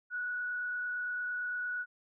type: tone with frequency modulation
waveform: sine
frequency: 1469 Hz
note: F#6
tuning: 13 cents flat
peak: -33 dBFS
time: 0.1-1.86 s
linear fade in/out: 50 ms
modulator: 28.8 Hz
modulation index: 0.54
effects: none